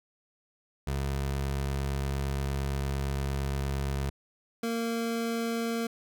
25% pulse tone pair in turn, 68.7 / 230.4 Hz, C#2 / A#3, -15 / -20 cents, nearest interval octave + major sixth, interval 2095 cents, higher second, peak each -25 dBFS, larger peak neither, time 0.87-4.1 / 4.63-5.87 s, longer first, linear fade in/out 5 ms, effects none

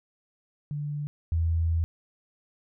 sine tone pair in turn, 146.83 / 82.55 Hz, D3 / E2, 0 / +3 cents, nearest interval minor seventh, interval 997 cents, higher first, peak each -29 / -22 dBFS, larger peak second, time 0.71-1.07 / 1.32-1.84 s, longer second, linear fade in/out 0 ms, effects none

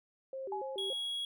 sine tone with vibrato, 455.1 Hz, A#4, 42 cents flat, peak -38 dBFS, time 0.33-0.93 s, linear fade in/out 2 ms, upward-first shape square, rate 3.5 Hz, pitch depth 270 cents each way
sine tone with exponential decay, 841 Hz, G#5, 22 cents sharp, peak -34 dBFS, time 0.52-1.17 s, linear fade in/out 2 ms, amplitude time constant 140 ms
triangle tone, 3322 Hz, G#7, in tune, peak -33 dBFS, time 0.78-1.25 s, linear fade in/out 2 ms
effects none

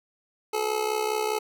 25% pulse tone with amplitude modulation, 430 Hz, A4, 40 cents flat, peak -18 dBFS, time 0.53-1.39 s, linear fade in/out 10 ms, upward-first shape sine, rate 64.9 Hz, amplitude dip 70%, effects none

